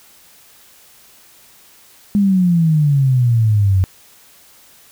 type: exponential sweep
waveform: sine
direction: down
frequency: 206.9 to 91.6 Hz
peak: -10 dBFS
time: 2.15-3.84 s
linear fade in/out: 0 ms
effects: white hiss -47 dBFS RMS until 4.91 s